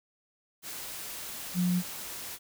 sine tone in noise, 179.1 Hz, F3, 44 cents sharp, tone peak -24 dBFS, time 1.54-1.83 s, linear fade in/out 50 ms, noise white, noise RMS -40 dBFS, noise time 0.62-2.39 s, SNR +13 dB, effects none

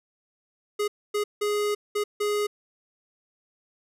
square tone bursts at uneven times, 415.3 Hz, G#4, in tune, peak -24 dBFS, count 5, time 0.79-0.88 / 1.14-1.24 / 1.41-1.75 / 1.95-2.04 / 2.2-2.47 s, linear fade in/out 10 ms, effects resampled to 32000 Hz

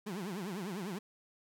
30% pulse tone with vibrato, 190.7 Hz, G3, 47 cents flat, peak -35 dBFS, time 0.06-0.99 s, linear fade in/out 10 ms, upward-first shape triangle, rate 10 Hz, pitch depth 270 cents each way, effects none

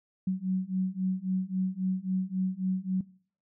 sine beating tone pair, 185.1 / 188.8 Hz, F#3 / F#3, +1 / +35 cents, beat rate 3.7 Hz, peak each -30 dBFS, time 0.27-3.01 s, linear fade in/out 5 ms, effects noise-tail reverb RT60 0.5 s tail -21 dB re dry

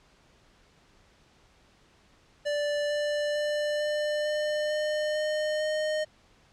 square tone with pitch steps, 586 / 590.1 / 594.2 / 598.3 / 602.5 / 606.7 / 610.9 / 615.1 Hz, D5 / D5 / D5 / D5 / D5 / D#5 / D#5 / D#5, -4 / +8 / +20 / +32 / +44 / -44 / -32 / -20 cents, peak -27 dBFS, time 2.45-6.05 s, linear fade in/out 20 ms, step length 450 ms, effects pink hiss -61 dBFS RMS until 6.52 s + low-pass 6000 Hz 12 dB/octave

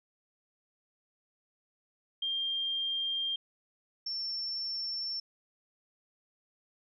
sine tone pair in turn, 3194 / 5411 Hz, G7 / E8, +32 / +44 cents, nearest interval major sixth, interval 912 cents, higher second, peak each -30 / -33 dBFS, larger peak first, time 2.22-3.36 / 4.06-5.2 s, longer neither, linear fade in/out 5 ms, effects none

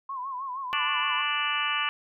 sine tone with vibrato, 1046.5 Hz, C6, in tune, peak -31 dBFS, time 0.09-1.22 s, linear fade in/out 5 ms, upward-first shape sine, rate 6.4 Hz, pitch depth 100 cents each way
harmonic tone, 293.7 Hz, D4, in tune, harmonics 3 / 4 / 5 / 6 / 7 / 8 / 9 / 10, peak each -38 / -30 / -36 / -34 / -39 / -33 / -33 / -31 dBFS, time 0.73-1.89 s, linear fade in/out 0 ms
effects none

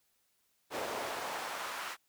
brown noise with high-pass filter sweep, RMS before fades -39 dBFS, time 0.7-1.97 s, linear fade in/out 50 ms, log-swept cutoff 490 to 1300 Hz, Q 1.2, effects white hiss -75 dBFS RMS until 2.08 s

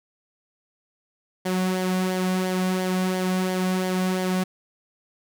sawtooth tone with flanger, 185 Hz, F#3, in tune, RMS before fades -24 dBFS, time 1.45-4.44 s, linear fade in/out 10 ms, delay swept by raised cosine 0.76 to 2.36 ms, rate 2.9 Hz, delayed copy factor -0.5, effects none

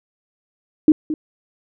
sine tone with echo, 308.1 Hz, D#4, 17 cents flat, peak -6 dBFS, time 0.88-0.92 s, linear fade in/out 2 ms, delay 220 ms, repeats 1, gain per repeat -13 dB, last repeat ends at 1.14 s, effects none

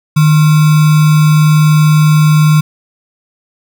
sine tone with sample-and-hold, 153.5 Hz, D#3, 23 cents flat, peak -4 dBFS, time 0.16-2.61 s, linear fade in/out 10 ms, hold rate 1225 Hz, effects none

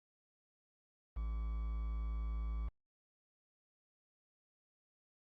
triangle tone with quantisation, 55 Hz, A1, in tune, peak -34 dBFS, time 1.16-2.69 s, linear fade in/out 10 ms, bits 9, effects low-pass 2000 Hz 12 dB/octave + Opus 48 kbps

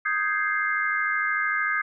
sine chord, Ab major seventh, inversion second, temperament equal, 1244.5 / 1568 / 1661.2 / 2093 Hz, Eb6 / G6 / Ab6 / C7, 0 / 0 / 0 / 0 cents, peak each -28 dBFS, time 0.05-1.82 s, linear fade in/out 10 ms, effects none

